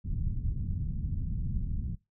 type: low-pass noise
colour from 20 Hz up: pink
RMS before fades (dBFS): -32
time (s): 0.04-1.96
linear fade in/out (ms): 20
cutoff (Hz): 170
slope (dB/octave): 24
effects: noise-tail reverb RT60 0.2 s tail -19 dB re dry